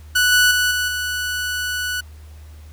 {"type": "tone with level steps", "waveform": "sawtooth", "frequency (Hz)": 1480, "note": "F#6", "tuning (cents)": 0, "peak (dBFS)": [-10, -8, -12, -15, -18], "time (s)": [0.15, 2.01], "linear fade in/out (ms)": 10, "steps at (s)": [0.32, 0.51, 0.71, 0.88], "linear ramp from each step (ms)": 2, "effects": ["added 76 Hz sine -37 dBFS peak until 2.72 s", "pink hiss -52 dBFS RMS until 2.72 s"]}